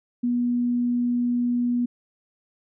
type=tone; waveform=sine; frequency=242.6 Hz; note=B3; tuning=31 cents flat; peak=-20 dBFS; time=0.23-1.86 s; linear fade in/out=10 ms; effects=none